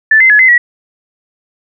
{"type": "tone with pitch steps", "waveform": "sine", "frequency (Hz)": [1757, 2067, 1698, 2050, 1926], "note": ["A6", "C7", "G#6", "C7", "B6"], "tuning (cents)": [-3, -22, 38, -36, -44], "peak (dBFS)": -3, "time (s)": [0.11, 0.58], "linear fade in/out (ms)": 5, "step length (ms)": 94, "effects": []}